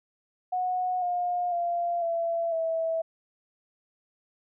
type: tone with pitch steps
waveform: sine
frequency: 732 / 711.6 / 691.7 / 672.4 / 653.6 Hz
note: F#5 / F5 / F5 / E5 / E5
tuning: -19 / +32 / -17 / +34 / -15 cents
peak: -25 dBFS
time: 0.52-3.02 s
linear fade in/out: 10 ms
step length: 500 ms
effects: none